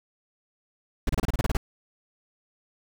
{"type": "noise bursts", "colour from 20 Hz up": "brown", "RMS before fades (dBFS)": -23, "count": 10, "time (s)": [1.07, 1.57], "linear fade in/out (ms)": 2, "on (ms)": 23, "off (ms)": 30, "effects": []}